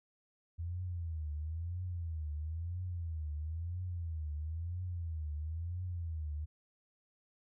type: tone with vibrato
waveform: sine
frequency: 82.41 Hz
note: E2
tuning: in tune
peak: -36 dBFS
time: 0.58-6.46 s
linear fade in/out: 20 ms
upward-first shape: triangle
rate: 1 Hz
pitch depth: 190 cents each way
effects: none